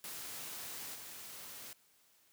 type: noise with level steps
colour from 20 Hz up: white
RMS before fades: -45 / -49 dBFS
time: 0.04-1.73 s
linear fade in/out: 0 ms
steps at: 0.94 s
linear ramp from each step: 20 ms
effects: white hiss -69 dBFS RMS until 2.32 s + high-pass 80 Hz 12 dB/octave